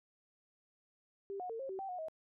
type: tone with pitch steps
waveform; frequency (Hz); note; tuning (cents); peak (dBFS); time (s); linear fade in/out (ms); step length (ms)
sine; 395.1 / 726 / 453.2 / 538 / 381.6 / 776 / 726 / 636; G4 / F#5 / A#4 / C5 / G4 / G5 / F#5 / D#5; +14 / -33 / -49 / +48 / -47 / -18 / -33 / +38; -39; 1.3-2.084; 0; 98
effects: none